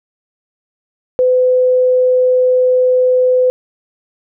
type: tone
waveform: sine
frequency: 506 Hz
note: B4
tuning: 42 cents sharp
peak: -8 dBFS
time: 1.19-3.5 s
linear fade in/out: 0 ms
effects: none